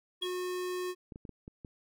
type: tone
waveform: square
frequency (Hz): 362.8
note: F#4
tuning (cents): -34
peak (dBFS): -34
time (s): 0.21-0.95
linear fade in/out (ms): 50
type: tone with exponential decay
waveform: triangle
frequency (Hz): 3300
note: G#7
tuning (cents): -12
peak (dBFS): -28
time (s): 0.22-0.35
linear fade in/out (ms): 5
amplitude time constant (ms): 28
type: clicks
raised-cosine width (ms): 3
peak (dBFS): -32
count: 6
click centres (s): 1.122 / 1.159 / 1.252 / 1.293 / 1.479 / 1.648
effects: none